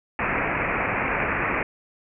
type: low-pass noise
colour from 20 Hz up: white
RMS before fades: -25 dBFS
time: 0.19-1.63 s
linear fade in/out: 2 ms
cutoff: 2500 Hz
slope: 96 dB/octave
effects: none